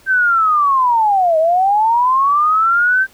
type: linear two-way sweep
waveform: sine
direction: down then up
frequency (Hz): 1568 to 622.3 to 1568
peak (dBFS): -10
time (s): 0.06-3.07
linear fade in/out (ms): 50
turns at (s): 1.38
effects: pink hiss -48 dBFS RMS until 3.13 s